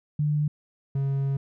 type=tone pair in turn; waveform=sine / triangle; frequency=149.1 / 137.4 Hz; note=D3 / C#3; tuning=+27 / -15 cents; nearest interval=minor second; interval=142 cents; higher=first; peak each=-21 dBFS; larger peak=neither; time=0.19-0.48 / 0.95-1.37 s; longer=second; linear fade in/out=5 ms; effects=none